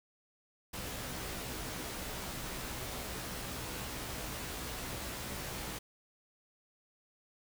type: noise with comb filter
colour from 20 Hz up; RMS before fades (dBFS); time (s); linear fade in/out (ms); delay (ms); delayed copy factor
pink; -41; 0.73-5.79; 10; 16; +0.6
effects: none